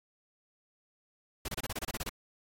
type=noise bursts; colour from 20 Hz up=pink; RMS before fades=-36 dBFS; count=11; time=1.45-2.094 s; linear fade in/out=5 ms; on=34 ms; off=27 ms; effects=AAC 64 kbps